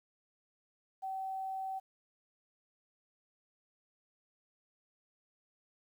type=tone; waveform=sine; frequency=766 Hz; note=G5; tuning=40 cents flat; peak=-36 dBFS; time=1.02-1.8 s; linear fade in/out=20 ms; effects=11-bit